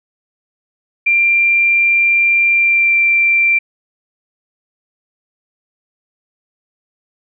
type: tone with pitch glide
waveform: sine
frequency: 2375 to 2357 Hz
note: D7 to D7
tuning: +19 to +6 cents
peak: -9 dBFS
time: 1.06-3.59 s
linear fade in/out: 10 ms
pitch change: -13 cents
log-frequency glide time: 2.52-2.95 s
effects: none